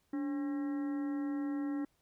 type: harmonic tone with a mistuned harmonic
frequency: 270 Hz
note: C#4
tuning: 45 cents flat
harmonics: 1 / 2 / 3 / 4 / 5 / 6 / 7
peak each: -33 / -51 / -52 / -56 / -56 / -60 / -56 dBFS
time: 0.13-1.85 s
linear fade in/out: 5 ms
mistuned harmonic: 1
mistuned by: +110 cents
effects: pink hiss -75 dBFS RMS until 2.01 s